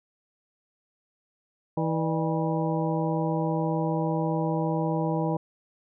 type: harmonic tone with a mistuned harmonic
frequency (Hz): 161.7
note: E3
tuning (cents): -33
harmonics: 1 / 2 / 3 / 4 / 5 / 6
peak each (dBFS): -27 / -30 / -32 / -33 / -34 / -35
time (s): 1.77-5.37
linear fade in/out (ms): 5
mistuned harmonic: 4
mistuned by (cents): -130
effects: none